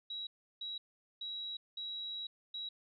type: tone bursts at uneven times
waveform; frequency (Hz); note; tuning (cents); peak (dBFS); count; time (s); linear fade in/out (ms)
sine; 3873; B7; -35; -39; 5; 0.1-0.27 / 0.61-0.78 / 1.21-1.57 / 1.77-2.27 / 2.54-2.69; 5
effects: none